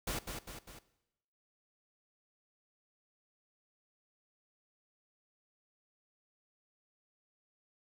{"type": "noise with echo", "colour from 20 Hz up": "pink", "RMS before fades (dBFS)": -37, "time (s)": [0.07, 0.19], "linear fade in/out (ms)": 5, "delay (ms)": 200, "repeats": 3, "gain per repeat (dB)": -5, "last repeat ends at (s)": 0.79, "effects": ["noise-tail reverb RT60 0.9 s tail -17 dB re dry"]}